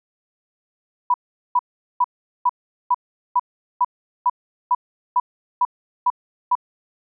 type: tone bursts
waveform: sine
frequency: 985 Hz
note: B5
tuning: 5 cents flat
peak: -13 dBFS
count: 13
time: 1.1-6.553 s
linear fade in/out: 5 ms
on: 41 ms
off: 410 ms
effects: none